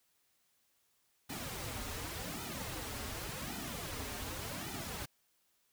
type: noise with flanger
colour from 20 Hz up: pink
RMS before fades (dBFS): -42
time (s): 1.29-5.06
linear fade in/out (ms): 10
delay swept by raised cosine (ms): 1.8 to 6.1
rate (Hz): 0.88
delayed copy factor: -0.8
effects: white hiss -75 dBFS RMS until 5.72 s